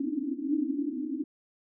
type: band-pass noise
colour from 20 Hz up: white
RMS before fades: -31 dBFS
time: 0-1.24 s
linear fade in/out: 5 ms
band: 260 to 310 Hz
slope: 96 dB/octave
effects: none